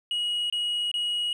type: tone bursts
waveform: sine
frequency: 2901 Hz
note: F#7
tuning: 35 cents flat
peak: -22 dBFS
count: 3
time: 0.11-1.33 s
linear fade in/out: 2 ms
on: 390 ms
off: 25 ms
effects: tanh soft clip ceiling -24 dBFS + 10-bit